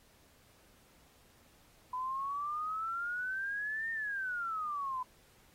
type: exponential two-way sweep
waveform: sine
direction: up then down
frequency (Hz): 1000 to 1833 to 1000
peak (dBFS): -34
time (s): 1.93-5.03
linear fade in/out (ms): 5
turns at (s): 3.91
effects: pink hiss -65 dBFS RMS until 5.54 s + AAC 48 kbps